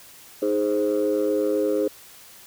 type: chord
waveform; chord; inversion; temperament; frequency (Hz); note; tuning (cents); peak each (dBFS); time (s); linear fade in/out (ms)
sine; Ab major; second; equal; 311.1 / 415.3 / 523.3; Eb4 / Ab4 / C5; 0 / 0 / 0; -24 / -22 / -23; 0.42-1.88; 5
effects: tanh soft clip ceiling -14 dBFS + white hiss -47 dBFS RMS until 2.46 s